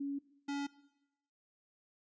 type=tone pair in turn; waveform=sine / square; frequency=280.5 / 282.8 Hz; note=C#4 / C#4; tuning=+21 / +35 cents; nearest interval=unison; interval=14 cents; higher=second; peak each=-35 / -36 dBFS; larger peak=first; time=0-0.19 / 0.48-0.67 s; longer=neither; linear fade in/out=10 ms; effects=noise-tail reverb RT60 0.9 s tail -19 dB re dry + resampled to 16000 Hz